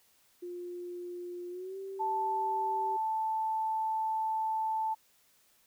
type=tone with pitch glide; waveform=sine; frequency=353.4 to 387.6 Hz; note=F4 to G4; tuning=+21 to -20 cents; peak=-38 dBFS; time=0.42-2.97 s; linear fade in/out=10 ms; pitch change=+159 cents; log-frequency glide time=1.5-1.77 s
type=tone; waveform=sine; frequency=880 Hz; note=A5; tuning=in tune; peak=-29 dBFS; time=1.99-4.95 s; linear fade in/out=20 ms
effects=white hiss -67 dBFS RMS until 5.66 s